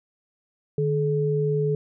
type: tone pair together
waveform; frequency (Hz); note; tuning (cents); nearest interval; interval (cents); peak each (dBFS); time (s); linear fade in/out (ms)
sine; 151.1 / 427.4; D3 / G#4; +50 / +50; octave + tritone; 1800; -23; 0.78-1.75; 2
effects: none